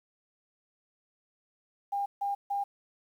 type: tone bursts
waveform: sine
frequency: 803 Hz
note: G5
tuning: 41 cents sharp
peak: -28 dBFS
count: 3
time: 1.92-2.64 s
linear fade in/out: 10 ms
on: 140 ms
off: 150 ms
effects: 10-bit